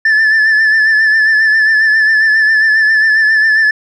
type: tone with vibrato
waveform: sine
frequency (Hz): 1751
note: A6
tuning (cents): -9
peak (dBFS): -4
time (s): 0.05-3.71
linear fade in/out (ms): 5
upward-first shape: sine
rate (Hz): 7.4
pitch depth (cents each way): 40
effects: tanh soft clip ceiling -6 dBFS